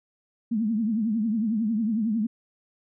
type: tone with vibrato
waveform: sine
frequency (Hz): 220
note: A3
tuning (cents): 0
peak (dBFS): -22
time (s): 0.51-2.27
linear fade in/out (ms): 10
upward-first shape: triangle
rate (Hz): 11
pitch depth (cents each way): 150
effects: none